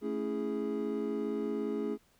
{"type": "chord", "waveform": "triangle", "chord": "A major seventh", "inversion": "none", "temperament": "equal", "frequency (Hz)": [220, 277.2, 329.6, 415.3], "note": ["A3", "C#4", "E4", "G#4"], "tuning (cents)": [0, 0, 0, 0], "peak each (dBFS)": [-35, -36, -38, -33], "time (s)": [0.01, 1.98], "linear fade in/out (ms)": 50, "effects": ["pink hiss -68 dBFS RMS until 2.19 s"]}